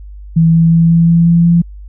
sine tone with pitch steps, 164.1 / 165.15 / 166.2 / 167.26 / 168.32 / 169.4 / 170.48 Hz, E3 / E3 / E3 / E3 / E3 / E3 / F3, -8 / +4 / +15 / +26 / +36 / +48 / -41 cents, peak -5 dBFS, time 0.36-1.62 s, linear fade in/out 10 ms, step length 180 ms, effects added 50 Hz sine -28 dBFS peak until 1.88 s

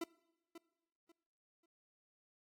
40% pulse tone with echo, 335.1 Hz, E4, 29 cents sharp, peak -37 dBFS, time 0.01-0.04 s, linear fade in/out 5 ms, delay 540 ms, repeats 3, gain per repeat -12 dB, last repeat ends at 1.66 s, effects noise-tail reverb RT60 1.0 s tail -21 dB re dry + AAC 64 kbps

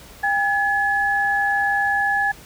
sine tone pair together, 803.7 / 1703 Hz, G5 / G#6, +43 / +43 cents, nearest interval octave + minor second, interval 1300 cents, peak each -21 / -19 dBFS, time 0.23-2.32 s, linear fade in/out 10 ms, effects added 60 Hz sine -49 dBFS peak until 2.45 s + pink hiss -44 dBFS RMS until 2.45 s

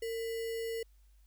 sine tone with sample-and-hold, 455.3 Hz, A#4, 41 cents flat, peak -34 dBFS, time 0.02-0.83 s, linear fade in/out 5 ms, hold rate 2450 Hz, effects added 50 Hz sine -59 dBFS peak until 1.26 s + white hiss -75 dBFS RMS until 1.26 s

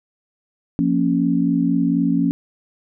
sine chord, Bb minor, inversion second, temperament equal, 174.61 / 233.1 / 277.2 Hz, F3 / Bb3 / Db4, 0 / 0 / 0 cents, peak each -20 / -21 / -18 dBFS, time 0.79-2.31 s, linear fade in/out 0 ms, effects none

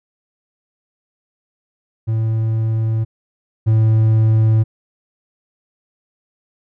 triangle tone pair in turn, 111.4 / 110.38 Hz, A2 / A2, +22 / +6 cents, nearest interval unison, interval 16 cents, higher first, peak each -13 / -8 dBFS, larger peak second, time 2.07-3.05 / 3.66-4.64 s, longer neither, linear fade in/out 20 ms, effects none

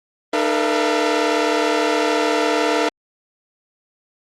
sawtooth tone cluster, 303.5 / 442 / 481.4 / 680 Hz, D#4 / A4 / B4 / F5, -43 / +8 / -44 / -46 cents, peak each -18 dBFS, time 0.33-2.89 s, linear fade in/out 5 ms, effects low-pass 6000 Hz 12 dB/octave + Opus 32 kbps

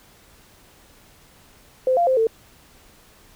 sine tone with pitch steps, 516 / 692 / 521 / 448.7 Hz, C5 / F5 / C5 / A4, -24 / -16 / -7 / +34 cents, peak -15 dBFS, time 1.87-2.27 s, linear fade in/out 2 ms, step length 100 ms, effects pink hiss -52 dBFS RMS until 3.35 s

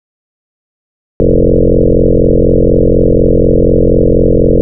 sine tone with frequency modulation, 232.1 Hz, A#3, 7 cents flat, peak -4 dBFS, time 1.2-4.61 s, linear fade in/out 0 ms, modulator 44.1 Hz, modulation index 6.7, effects none

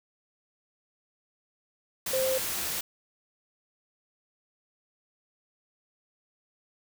sine tone in noise, 523.3 Hz, C5, in tune, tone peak -25 dBFS, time 2.13-2.38 s, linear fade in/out 5 ms, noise white, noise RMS -32 dBFS, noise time 2.06-2.81 s, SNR +4 dB, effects none

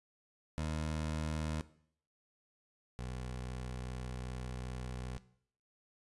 20% pulse tone pair in turn, 77.78 / 62.56 Hz, D#2 / B1, 0 / +23 cents, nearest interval major third, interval 377 cents, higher first, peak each -30 / -35 dBFS, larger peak first, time 0.58-1.61 / 2.99-5.18 s, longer second, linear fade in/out 0 ms, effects noise-tail reverb RT60 0.6 s tail -17 dB re dry + resampled to 24000 Hz

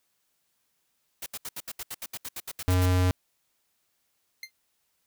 white noise bursts, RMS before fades -36 dBFS, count 15, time 1.22-2.858 s, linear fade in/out 5 ms, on 42 ms, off 72 ms
square tone, 91.2 Hz, F#2, 24 cents flat, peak -21 dBFS, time 2.68-3.11 s, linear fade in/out 0 ms
25% pulse tone with exponential decay, 2093 Hz, C7, in tune, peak -29 dBFS, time 4.43-4.51 s, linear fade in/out 2 ms, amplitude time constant 16 ms
effects white hiss -74 dBFS RMS until 5.06 s

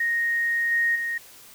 sine tone with level steps, 1864.7 Hz, A#6, in tune, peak -21 / -19 / -25 dBFS, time 0-1.18 s, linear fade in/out 5 ms, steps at 0.71 / 0.95 s, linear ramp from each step 10 ms, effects white hiss -48 dBFS RMS until 1.54 s

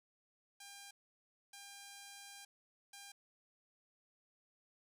5% pulse tone bursts at uneven times, 801 Hz, G5, 37 cents sharp, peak -40 dBFS, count 3, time 0.6-0.91 / 1.53-2.45 / 2.93-3.12 s, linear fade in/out 5 ms, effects none

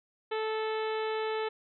harmonic tone, 437.5 Hz, A4, 10 cents flat, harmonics 1 / 2 / 3 / 4 / 5 / 6 / 7 / 8 / 9, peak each -31 / -37 / -41 / -43 / -45 / -47 / -48 / -49 / -50 dBFS, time 0.31-1.49 s, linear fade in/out 10 ms, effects none

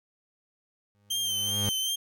30% pulse tone with exponential growth, 102 Hz, G#2, 31 cents flat, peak -24 dBFS, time 0.95-1.69 s, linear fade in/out 0 ms, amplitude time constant 160 ms
sawtooth tone with vibrato, 3136 Hz, G7, in tune, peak -24 dBFS, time 1.1-1.96 s, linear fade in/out 10 ms, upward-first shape sine, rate 2.6 Hz, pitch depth 38 cents each way
effects none

